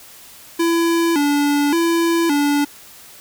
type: tone with vibrato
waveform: square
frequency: 311.1 Hz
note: D#4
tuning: in tune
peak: -15 dBFS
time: 0.59-2.65 s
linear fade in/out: 10 ms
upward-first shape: square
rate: 0.88 Hz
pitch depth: 130 cents each way
effects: white hiss -42 dBFS RMS until 3.2 s